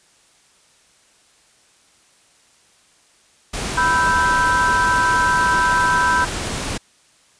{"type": "noise", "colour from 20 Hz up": "pink", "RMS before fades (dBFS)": -25, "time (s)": [3.53, 6.78], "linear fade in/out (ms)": 10}
{"type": "chord", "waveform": "sine", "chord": "E minor", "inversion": "second", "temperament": "equal with one note detuned", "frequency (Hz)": [987.8, 1318.5, 1557.2], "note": ["B5", "E6", "G6"], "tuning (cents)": [0, 0, -12], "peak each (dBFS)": [-17, -23, -18], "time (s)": [3.77, 6.25], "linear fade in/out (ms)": 10}
{"effects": ["white hiss -55 dBFS RMS until 7.39 s", "resampled to 22050 Hz"]}